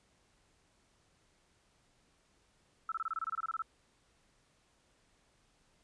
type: tone bursts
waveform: sine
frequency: 1318.5 Hz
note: E6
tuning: in tune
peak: -33 dBFS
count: 14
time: 2.89-3.621 s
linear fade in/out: 2 ms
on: 29 ms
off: 25 ms
effects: pink hiss -71 dBFS RMS until 5.83 s + resampled to 22050 Hz